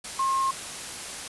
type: tone in noise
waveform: sine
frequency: 1071 Hz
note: C6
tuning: 40 cents sharp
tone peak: -22 dBFS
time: 0.19-0.51 s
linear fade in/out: 5 ms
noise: white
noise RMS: -36 dBFS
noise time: 0.04-1.28 s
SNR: +11 dB
effects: resampled to 24000 Hz